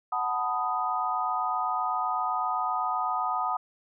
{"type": "chord", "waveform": "sine", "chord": "B dominant seventh", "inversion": "second", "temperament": "equal", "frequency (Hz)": [740, 880, 987.8, 1244.5], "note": ["F#5", "A5", "B5", "D#6"], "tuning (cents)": [0, 0, 0, 0], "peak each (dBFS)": [-31, -33, -33, -29], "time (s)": [0.12, 3.57], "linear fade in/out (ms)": 5, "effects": []}